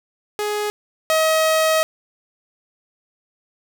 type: tone pair in turn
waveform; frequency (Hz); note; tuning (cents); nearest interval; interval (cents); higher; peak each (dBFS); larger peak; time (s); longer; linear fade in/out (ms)
sawtooth; 417.9 / 635.1; G#4 / D#5; +11 / +35; perfect fifth; 724; second; -17 / -11; second; 0.39-0.7 / 1.1-1.83; second; 0
effects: none